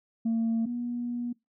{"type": "tone pair in turn", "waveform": "sine", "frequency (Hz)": [227.4, 240.9], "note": ["A#3", "B3"], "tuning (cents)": [-43, -43], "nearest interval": "minor second", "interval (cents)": 100, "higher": "second", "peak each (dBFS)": [-22, -29], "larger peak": "first", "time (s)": [[0.25, 0.66], [0.66, 1.33]], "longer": "second", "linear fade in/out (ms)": 10, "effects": ["noise-tail reverb RT60 0.2 s tail -23 dB re dry", "tanh soft clip ceiling -22 dBFS"]}